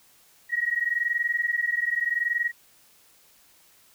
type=tone pair together; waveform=sine; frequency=1889 / 1909.8 Hz; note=A#6 / A#6; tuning=+22 / +41 cents; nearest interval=unison; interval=19 cents; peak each=-26 dBFS; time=0.49-2.52 s; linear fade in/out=50 ms; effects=white hiss -58 dBFS RMS until 3.94 s